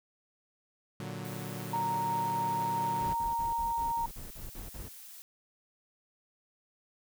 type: chord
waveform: sawtooth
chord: Bb augmented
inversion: none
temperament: equal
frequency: 116.54 / 146.83 / 185 Hz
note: Bb2 / D3 / F#3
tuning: 0 / 0 / 0 cents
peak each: -38 dBFS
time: 1-3.13 s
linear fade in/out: 0 ms
type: noise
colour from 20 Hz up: blue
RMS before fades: -49 dBFS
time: 1.25-5.22 s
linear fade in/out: 0 ms
type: tone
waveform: sine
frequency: 928 Hz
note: A#5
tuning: 8 cents flat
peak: -29 dBFS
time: 1.73-4.06 s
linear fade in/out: 5 ms
type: noise bursts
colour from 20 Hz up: brown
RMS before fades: -43 dBFS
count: 10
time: 3-4.887 s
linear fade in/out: 10 ms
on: 150 ms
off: 43 ms
effects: none